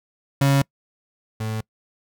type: tone pair in turn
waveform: 35% pulse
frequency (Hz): 138.59 / 109.7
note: C#3 / A2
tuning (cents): 0 / -5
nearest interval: major third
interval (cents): 405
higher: first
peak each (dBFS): -13 / -23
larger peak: first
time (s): 0.41-0.62 / 1.4-1.61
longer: neither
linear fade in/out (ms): 5
effects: noise-tail reverb RT60 0.1 s tail -26 dB re dry